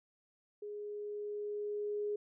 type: tone with level ramp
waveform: sine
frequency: 415.3 Hz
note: G#4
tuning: in tune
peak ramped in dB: -41 to -33 dBFS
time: 0.62-2.16 s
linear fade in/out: 5 ms
effects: none